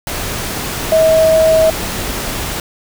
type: tone in noise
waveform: sine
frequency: 640 Hz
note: D#5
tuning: 49 cents sharp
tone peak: -7 dBFS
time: 0.92-1.7 s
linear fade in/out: 2 ms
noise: pink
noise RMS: -21 dBFS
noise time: 0.07-2.6 s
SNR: +11 dB
effects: none

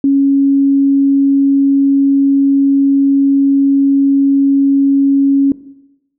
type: tone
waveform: sine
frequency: 276.4 Hz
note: C#4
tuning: 5 cents flat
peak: -7 dBFS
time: 0.04-5.52 s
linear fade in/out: 2 ms
effects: noise-tail reverb RT60 0.9 s tail -17 dB re dry

